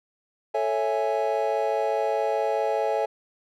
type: chord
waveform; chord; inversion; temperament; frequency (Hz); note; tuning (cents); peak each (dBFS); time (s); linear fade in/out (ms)
triangle; A major seventh; none; equal; 440 / 554.4 / 659.3 / 830.6; A4 / C#5 / E5 / G#5; 0 / 0 / 0 / 0; -26; 0.54-3.06; 10
effects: none